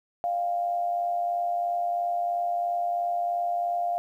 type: tone with amplitude modulation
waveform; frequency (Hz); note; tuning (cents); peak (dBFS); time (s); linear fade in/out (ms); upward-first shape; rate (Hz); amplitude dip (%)
sine; 698.5; F5; 0; -22; 0.24-3.98; 0; sine; 103; 50
effects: 10-bit